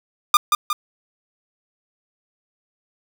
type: tone with echo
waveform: 45% pulse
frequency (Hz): 1209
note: D6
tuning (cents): +50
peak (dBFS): -9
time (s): 0.34-0.37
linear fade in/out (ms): 2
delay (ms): 180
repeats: 2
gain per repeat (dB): -5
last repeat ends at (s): 0.73
effects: none